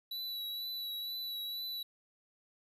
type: tone with vibrato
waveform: square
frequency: 3938 Hz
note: B7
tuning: 6 cents flat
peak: -38 dBFS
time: 0.11-1.83 s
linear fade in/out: 5 ms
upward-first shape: triangle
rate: 2.1 Hz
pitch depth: 28 cents each way
effects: 12-bit